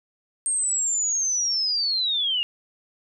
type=linear sweep; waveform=sine; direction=down; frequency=8600 to 2794 Hz; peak=-21 dBFS; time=0.46-2.43 s; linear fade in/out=0 ms; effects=none